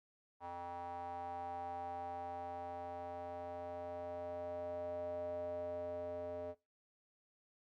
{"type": "tone with band-pass filter sweep", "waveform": "square", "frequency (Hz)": 87.31, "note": "F2", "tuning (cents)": 0, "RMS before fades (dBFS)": -44, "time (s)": [0.4, 6.55], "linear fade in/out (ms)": 50, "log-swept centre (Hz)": [860, 560], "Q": 6.9, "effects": ["noise-tail reverb RT60 0.2 s tail -17 dB re dry", "Opus 48 kbps"]}